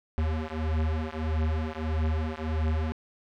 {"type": "beating tone pair", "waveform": "square", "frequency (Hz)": [77.78, 79.38], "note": ["D#2", "D#2"], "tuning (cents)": [0, 35], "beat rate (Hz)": 1.6, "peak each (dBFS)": -30, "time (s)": [0.18, 2.92], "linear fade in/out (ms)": 0, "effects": ["low-pass 3000 Hz 12 dB/octave", "11-bit"]}